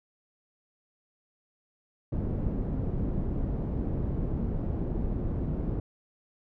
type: low-pass noise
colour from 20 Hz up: pink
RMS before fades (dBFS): -30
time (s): 2.12-5.8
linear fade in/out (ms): 5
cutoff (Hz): 320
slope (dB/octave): 12
effects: none